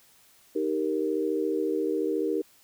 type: chord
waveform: sine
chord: Eb major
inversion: none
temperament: equal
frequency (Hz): 311.1 / 392 / 466.2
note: Eb4 / G4 / Bb4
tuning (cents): 0 / 0 / 0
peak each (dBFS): -29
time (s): 0.55-2.42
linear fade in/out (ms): 10
effects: white hiss -59 dBFS RMS until 2.63 s